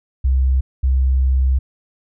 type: tone pair in turn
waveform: sine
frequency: 65.41 / 65.41 Hz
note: C2 / C2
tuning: 0 / 0 cents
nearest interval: unison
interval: 0 cents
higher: neither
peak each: -12 dBFS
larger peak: neither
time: 0.24-0.61 / 0.83-1.59 s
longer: second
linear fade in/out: 10 ms
effects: none